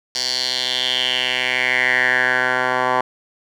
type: tone with band-pass filter sweep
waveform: 10% pulse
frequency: 126.8 Hz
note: B2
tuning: 46 cents sharp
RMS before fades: -19 dBFS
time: 0.15-3.01 s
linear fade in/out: 2 ms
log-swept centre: 4900 to 1100 Hz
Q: 4.5
effects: none